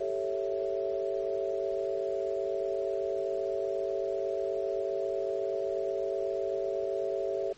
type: chord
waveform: sine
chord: A dominant seventh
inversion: third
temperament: equal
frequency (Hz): 392 / 440 / 554.4 / 659.3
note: G4 / A4 / C#5 / E5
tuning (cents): 0 / 0 / 0 / 0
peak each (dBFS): -33 / -36 / -34 / -35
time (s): 0-7.53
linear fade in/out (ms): 10
effects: pink hiss -56 dBFS RMS until 7.57 s + MP3 32 kbps